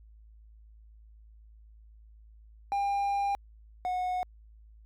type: tone pair in turn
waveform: triangle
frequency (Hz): 801 / 730.1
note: G5 / F#5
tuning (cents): +37 / -23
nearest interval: major second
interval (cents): 160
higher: first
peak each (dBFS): -24 / -26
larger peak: first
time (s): 2.72-3.35 / 3.85-4.23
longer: first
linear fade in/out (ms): 0
effects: added 54 Hz sine -51 dBFS peak until 4.85 s + MP3 96 kbps